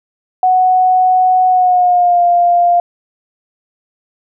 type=tone with pitch glide; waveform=sine; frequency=740 to 699.3 Hz; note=F#5 to F5; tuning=0 to +2 cents; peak=-7 dBFS; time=0.43-2.8 s; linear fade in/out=2 ms; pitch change=-98 cents; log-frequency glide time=1.48-2.23 s; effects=none